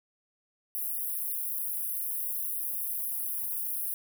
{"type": "high-pass noise", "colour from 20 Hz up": "white", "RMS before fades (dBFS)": -33, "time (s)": [0.75, 3.94], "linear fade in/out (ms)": 0, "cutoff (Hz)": 10000, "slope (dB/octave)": 96, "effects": []}